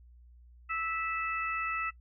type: harmonic tone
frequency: 656 Hz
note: E5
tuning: 9 cents flat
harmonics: 2 / 3 / 4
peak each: -33 / -38 / -36 dBFS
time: 0.69-1.91 s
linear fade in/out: 20 ms
effects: noise-tail reverb RT60 0.1 s tail -19 dB re dry + added 60 Hz sine -53 dBFS peak until 2 s